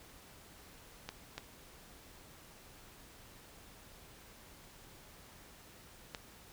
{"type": "clicks", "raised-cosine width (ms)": 0.2, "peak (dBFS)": -23, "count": 3, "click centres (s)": [1.09, 1.38, 6.148], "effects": ["pink hiss -57 dBFS RMS until 6.52 s"]}